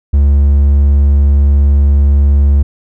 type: tone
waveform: triangle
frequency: 70.7 Hz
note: C#2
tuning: 35 cents sharp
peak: -3 dBFS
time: 0.13-2.63 s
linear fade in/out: 10 ms
effects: none